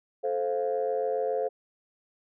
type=chord; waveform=sine; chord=F major; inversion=first; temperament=just; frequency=436.5 / 523.8 / 698.5 Hz; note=A4 / C5 / F5; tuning=-14 / +2 / 0 cents; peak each=-29 / -28 / -32 dBFS; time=0.23-1.49 s; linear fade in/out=20 ms; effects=tanh soft clip ceiling -18 dBFS